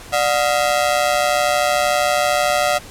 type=ring-modulated tone; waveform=sawtooth; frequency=659.3 Hz; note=E5; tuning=in tune; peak=-8 dBFS; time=0.12-2.79 s; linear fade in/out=20 ms; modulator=66.5 Hz; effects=pink hiss -38 dBFS RMS until 2.9 s + low-pass 12000 Hz 12 dB/octave